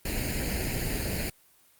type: noise with comb filter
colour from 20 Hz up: pink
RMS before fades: -30 dBFS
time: 0.05-1.3 s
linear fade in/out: 5 ms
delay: 0.43 ms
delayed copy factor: +0.8
effects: white hiss -61 dBFS RMS until 1.79 s + Opus 32 kbps